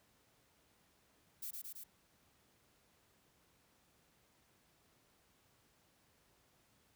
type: noise with echo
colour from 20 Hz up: violet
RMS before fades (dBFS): -44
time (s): 1.42-1.51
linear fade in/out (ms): 10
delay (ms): 110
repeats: 3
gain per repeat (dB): -2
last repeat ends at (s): 1.84
effects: pink hiss -72 dBFS RMS until 6.95 s + high-pass 60 Hz 12 dB/octave